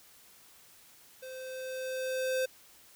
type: tone with level ramp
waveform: square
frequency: 518 Hz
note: C5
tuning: 17 cents flat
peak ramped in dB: -43 to -28 dBFS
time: 1.22-2.46 s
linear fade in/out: 10 ms
effects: white hiss -58 dBFS RMS until 2.95 s